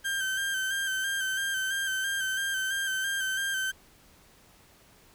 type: tone with vibrato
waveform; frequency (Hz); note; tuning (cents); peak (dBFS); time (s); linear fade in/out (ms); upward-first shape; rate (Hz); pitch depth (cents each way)
35% pulse; 1568; G6; 0; -26; 0.04-3.72; 20; square; 3; 29
effects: pink hiss -58 dBFS RMS until 5.14 s